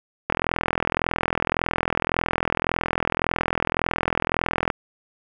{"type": "click train", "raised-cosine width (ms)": 0.5, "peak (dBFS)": -5, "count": 185, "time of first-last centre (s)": [0.3, 4.702], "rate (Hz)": 41.8, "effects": []}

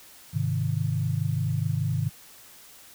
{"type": "chord", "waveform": "sine", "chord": "Ab major", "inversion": "none", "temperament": "equal", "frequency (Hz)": [103.83, 130.81, 155.56], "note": ["Ab2", "C3", "Eb3"], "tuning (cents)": [0, 0, 0], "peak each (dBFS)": -28, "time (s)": [0.33, 2.1], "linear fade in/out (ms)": 20, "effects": ["white hiss -50 dBFS RMS until 2.94 s"]}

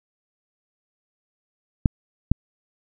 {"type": "clicks", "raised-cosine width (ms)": 5, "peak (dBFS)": -3, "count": 2, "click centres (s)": [1.858, 2.316], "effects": []}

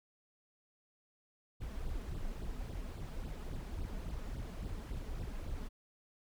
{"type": "noise with flanger", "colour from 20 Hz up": "brown", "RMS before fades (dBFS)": -41, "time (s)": [1.6, 5.69], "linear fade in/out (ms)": 20, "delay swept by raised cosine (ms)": [0.22, 4.82], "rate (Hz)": 3.6, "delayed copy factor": 0.75, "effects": []}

